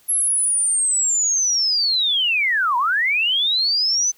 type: linear two-way sweep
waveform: sine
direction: down then up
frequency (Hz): 11300 to 928 to 6170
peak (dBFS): -16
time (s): 0.08-4.12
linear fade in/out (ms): 20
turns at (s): 2.77
effects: white hiss -55 dBFS RMS until 4.17 s